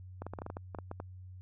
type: clicks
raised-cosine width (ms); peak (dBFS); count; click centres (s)
1; -26; 12; 0.22 / 0.266 / 0.336 / 0.388 / 0.419 / 0.464 / 0.501 / 0.569 / 0.748 / 0.787 / 0.914 / 1.001
effects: added 92 Hz sine -46 dBFS peak until 1.41 s